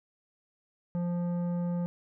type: tone with tanh clipping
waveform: triangle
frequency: 174.61 Hz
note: F3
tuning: in tune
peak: -30 dBFS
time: 0.95-1.86 s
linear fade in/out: 0 ms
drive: 15 dB
effects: none